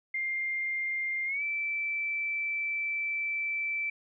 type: tone with pitch glide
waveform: sine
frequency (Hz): 2108 to 2326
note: C7 to D7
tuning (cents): +12 to -17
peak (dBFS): -29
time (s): 0.14-3.9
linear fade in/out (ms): 5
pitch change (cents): +171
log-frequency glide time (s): 1.26-1.43
effects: none